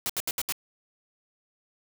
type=noise bursts; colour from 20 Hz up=white; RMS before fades=-29 dBFS; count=5; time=0.06-0.523 s; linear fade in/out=0 ms; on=35 ms; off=72 ms; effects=none